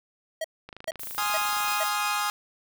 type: tone bursts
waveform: square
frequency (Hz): 641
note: E5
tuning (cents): -49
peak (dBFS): -28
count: 4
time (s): 0.41-1.836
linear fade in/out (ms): 5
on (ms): 34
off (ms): 430
type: click train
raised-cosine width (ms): 0.3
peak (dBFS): -25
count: 28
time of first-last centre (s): 0.69-1.721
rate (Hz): 26.2
type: noise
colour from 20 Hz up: violet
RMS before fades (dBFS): -37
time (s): 0.99-1.9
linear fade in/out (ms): 10
type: chord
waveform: sawtooth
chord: F minor seventh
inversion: first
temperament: equal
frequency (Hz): 830.6 / 1046.5 / 1244.5 / 1396.9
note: Ab5 / C6 / Eb6 / F6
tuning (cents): 0 / 0 / 0 / 0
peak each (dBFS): -26 / -30 / -25 / -30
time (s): 1.18-2.3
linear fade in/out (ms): 0
effects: none